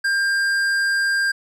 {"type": "tone with tanh clipping", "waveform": "sine", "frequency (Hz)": 1597, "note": "G6", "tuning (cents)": 32, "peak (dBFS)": -19, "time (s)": [0.04, 1.32], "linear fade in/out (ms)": 10, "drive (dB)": 12, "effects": []}